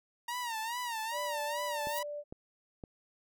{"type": "tone with vibrato", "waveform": "sawtooth", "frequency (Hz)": 932.3, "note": "A#5", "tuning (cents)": 0, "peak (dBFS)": -31, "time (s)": [0.28, 2.03], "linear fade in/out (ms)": 5, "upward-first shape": "sine", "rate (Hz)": 2.4, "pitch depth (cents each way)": 110}
{"type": "tone", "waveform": "sine", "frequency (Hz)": 587.3, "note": "D5", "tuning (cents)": 0, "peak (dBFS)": -37, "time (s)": [1.11, 2.24], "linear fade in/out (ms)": 50}
{"type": "noise with exponential growth", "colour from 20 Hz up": "violet", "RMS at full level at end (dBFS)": -37, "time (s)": [1.74, 1.99], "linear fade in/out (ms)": 2, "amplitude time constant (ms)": 54}
{"type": "clicks", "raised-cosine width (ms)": 2, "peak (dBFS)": -30, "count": 3, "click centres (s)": [1.871, 2.325, 2.838]}
{"effects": []}